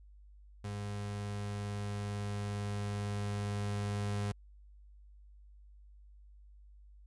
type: tone with level ramp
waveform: 35% pulse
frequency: 102.2 Hz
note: G#2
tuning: 27 cents flat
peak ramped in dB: -36 to -31 dBFS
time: 0.64-4.32 s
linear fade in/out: 5 ms
effects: added 50 Hz sine -54 dBFS peak until 7.06 s + resampled to 24000 Hz